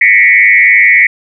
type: tone with frequency modulation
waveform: sine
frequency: 2093 Hz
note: C7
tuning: in tune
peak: -3 dBFS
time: 0.01-1.07 s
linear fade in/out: 5 ms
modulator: 103 Hz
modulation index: 2
effects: none